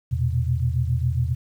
sine tone cluster, 82.5 / 119 / 126.3 Hz, E2 / A#2 / B2, +2 / +36 / +39 cents, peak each -24 dBFS, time 0.11-1.35 s, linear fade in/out 20 ms, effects 9-bit

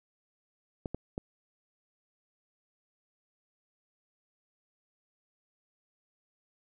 clicks, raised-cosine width 2 ms, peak -21 dBFS, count 3, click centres 0.858 / 0.946 / 1.179 s, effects none

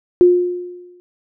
sine tone with exponential decay, 356 Hz, F4, 33 cents sharp, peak -4 dBFS, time 0.21-1 s, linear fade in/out 0 ms, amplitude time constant 170 ms, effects none

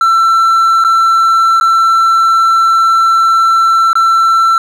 triangle tone with dropouts, 1341 Hz, E6, 29 cents sharp, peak -4 dBFS, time 0.01-4.58 s, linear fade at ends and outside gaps 2 ms, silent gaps 0.84-0.847 / 1.6-1.61 / 3.931-3.954 s, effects none

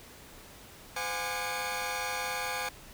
20% pulse tone cluster, 511 / 722 / 825 / 1198 / 2211 Hz, C5 / F#5 / G#5 / D6 / C#7, -41 / -43 / -12 / +34 / -5 cents, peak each -34 / -36 / -31 / -35 / -35 dBFS, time 0.96-2.69 s, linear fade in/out 5 ms, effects pink hiss -51 dBFS RMS until 2.93 s

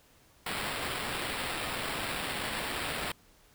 white noise with sample-and-hold, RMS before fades -35 dBFS, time 0.46-3.12 s, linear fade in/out 5 ms, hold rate 6300 Hz, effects pink hiss -62 dBFS RMS until 3.54 s

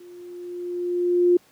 sine tone with level ramp, 353.3 Hz, F4, 20 cents sharp, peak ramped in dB -42 to -12 dBFS, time 0-1.37 s, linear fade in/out 5 ms, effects pink hiss -57 dBFS RMS until 1.51 s + high-pass 150 Hz 12 dB/octave

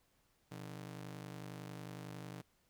sawtooth ring-modulated tone, 148.3 Hz, D3, 17 cents sharp, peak -39 dBFS, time 0.51-2.42 s, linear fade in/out 10 ms, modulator 25.5 Hz, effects pink hiss -75 dBFS RMS until 2.69 s

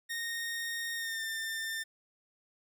sawtooth tone with pitch glide, 1852 to 1795.1 Hz, A#6 to A6, -12 to +34 cents, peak -31 dBFS, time 0.09-1.84 s, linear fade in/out 20 ms, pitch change -54 cents, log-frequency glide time 0.96-1.23 s, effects none

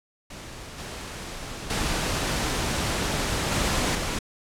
pink noise with level steps, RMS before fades -40 / -36 / -26 / -24 / -28 dBFS, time 0.3-4.19 s, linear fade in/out 5 ms, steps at 0.78 / 1.7 / 3.52 / 3.95 s, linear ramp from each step 2 ms, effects low-pass 9000 Hz 12 dB/octave

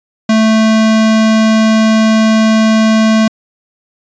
square tone, 220 Hz, A3, in tune, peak -7 dBFS, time 0.29-3.28 s, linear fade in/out 5 ms, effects resampled to 16000 Hz

